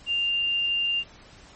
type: tone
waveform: sine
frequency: 2794 Hz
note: F7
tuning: in tune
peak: -22 dBFS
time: 0.06-1.04 s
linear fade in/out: 50 ms
effects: pink hiss -50 dBFS RMS until 1.55 s + MP3 32 kbps